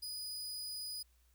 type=tone; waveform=sawtooth; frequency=4961 Hz; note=D#8; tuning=6 cents flat; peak=-38 dBFS; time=0.02-1.03 s; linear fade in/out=10 ms; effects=added 60 Hz sine -67 dBFS peak until 1.34 s + white hiss -75 dBFS RMS until 1.34 s